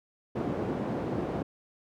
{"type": "band-pass noise", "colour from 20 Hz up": "white", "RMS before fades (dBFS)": -32, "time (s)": [0.35, 1.43], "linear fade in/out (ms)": 10, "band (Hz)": [110, 410], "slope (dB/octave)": 12, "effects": []}